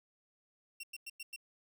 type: tone bursts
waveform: sawtooth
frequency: 2732 Hz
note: F7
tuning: 39 cents flat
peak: -39 dBFS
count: 5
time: 0.8-1.362 s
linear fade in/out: 5 ms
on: 34 ms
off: 98 ms
effects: none